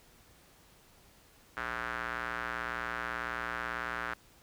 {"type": "tone with band-pass filter", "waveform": "square", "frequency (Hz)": 59.1, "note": "A#1", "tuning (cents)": 24, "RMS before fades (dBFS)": -37, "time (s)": [1.57, 4.14], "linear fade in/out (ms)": 0, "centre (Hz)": 1500, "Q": 3.2, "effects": ["pink hiss -61 dBFS RMS until 4.42 s"]}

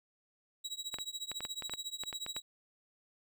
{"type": "tone with tremolo", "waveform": "30% pulse", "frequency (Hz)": 3868, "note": "B7", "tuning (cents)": -37, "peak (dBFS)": -33, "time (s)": [0.64, 2.42], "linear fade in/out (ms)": 10, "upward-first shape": "triangle", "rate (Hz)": 14, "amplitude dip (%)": 100}
{"type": "clicks", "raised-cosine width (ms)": 0.3, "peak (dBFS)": -25, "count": 12, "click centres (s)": [0.942, 0.986, 1.316, 1.406, 1.451, 1.623, 1.696, 1.737, 2.036, 2.128, 2.264, 2.365]}
{"effects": []}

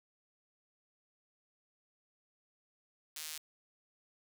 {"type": "tone with high-pass filter", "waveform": "sawtooth", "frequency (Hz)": 155.56, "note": "D#3", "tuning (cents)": 0, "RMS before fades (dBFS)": -44, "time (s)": [3.16, 3.38], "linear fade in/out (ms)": 5, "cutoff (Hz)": 4200, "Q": 0.57, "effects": []}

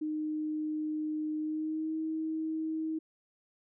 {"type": "tone with pitch glide", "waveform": "sine", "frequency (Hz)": [307.5, 317.2], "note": ["D#4", "D#4"], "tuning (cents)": [-20, 33], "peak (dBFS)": -31, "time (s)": [0.01, 2.99], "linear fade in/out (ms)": 10, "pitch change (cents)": 53, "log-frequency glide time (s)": [1.38, 1.96], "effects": []}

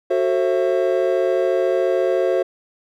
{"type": "chord", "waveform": "triangle", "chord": "F# half-diminished seventh", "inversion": "none", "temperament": "just", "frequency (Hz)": [370, 444, 532.8, 666], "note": ["F#4", "A4", "C5", "E5"], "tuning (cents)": [0, 16, 31, 18], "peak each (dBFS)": [-18, -23, -18, -22], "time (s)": [0.1, 2.43], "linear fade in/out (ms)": 10, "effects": []}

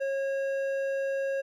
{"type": "tone with hard clipping", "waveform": "sine", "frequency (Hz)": 545, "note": "C#5", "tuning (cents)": -29, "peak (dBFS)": -29, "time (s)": [0, 1.42], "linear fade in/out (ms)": 20, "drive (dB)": 8, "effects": []}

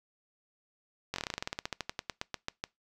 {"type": "slowing click train", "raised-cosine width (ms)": 0.2, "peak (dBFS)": -16, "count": 23, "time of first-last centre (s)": [1.14, 2.639], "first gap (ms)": 21, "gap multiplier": 1.1, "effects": ["noise-tail reverb RT60 0.2 s tail -24 dB re dry"]}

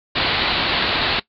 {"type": "low-pass noise", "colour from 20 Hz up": "white", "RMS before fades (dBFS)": -20, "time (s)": [0.15, 1.2], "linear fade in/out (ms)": 10, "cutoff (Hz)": 4500, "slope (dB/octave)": 96, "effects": ["noise-tail reverb RT60 0.1 s tail -19 dB re dry"]}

